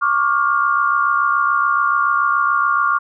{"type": "tone cluster", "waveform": "sine", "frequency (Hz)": [1107, 1174, 1411], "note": ["C#6", "D6", "F6"], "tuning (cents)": [-3, -1, 17], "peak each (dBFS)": -18, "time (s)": [0.01, 2.99], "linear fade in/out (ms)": 20, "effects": []}